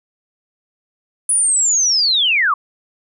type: linear sweep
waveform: sine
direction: down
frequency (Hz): 9956 to 1064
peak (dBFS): -12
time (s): 1.29-2.54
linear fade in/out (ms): 5
effects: none